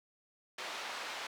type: band-pass noise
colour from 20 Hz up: pink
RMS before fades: -42 dBFS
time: 0.58-1.27 s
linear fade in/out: 5 ms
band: 740 to 4500 Hz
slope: 12 dB/octave
effects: none